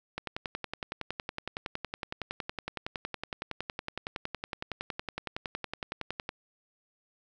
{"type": "click train", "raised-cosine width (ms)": 0.3, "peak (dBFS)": -18, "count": 67, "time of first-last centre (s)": [0.18, 6.291], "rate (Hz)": 10.8, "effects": []}